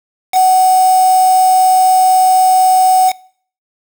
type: tone with quantisation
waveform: sine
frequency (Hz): 746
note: F#5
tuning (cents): +14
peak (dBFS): -6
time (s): 0.32-3.13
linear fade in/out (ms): 50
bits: 3
effects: noise-tail reverb RT60 0.5 s tail -22 dB re dry